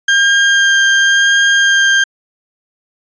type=tone with vibrato; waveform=35% pulse; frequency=1600 Hz; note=G6; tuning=35 cents sharp; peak=-6 dBFS; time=0.08-2.04 s; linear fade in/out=5 ms; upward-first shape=sine; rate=0.94 Hz; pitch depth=10 cents each way; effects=resampled to 16000 Hz